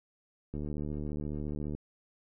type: click train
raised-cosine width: 3 ms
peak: -25 dBFS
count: 91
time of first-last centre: 0.54-1.75 s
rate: 74.4 Hz
effects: none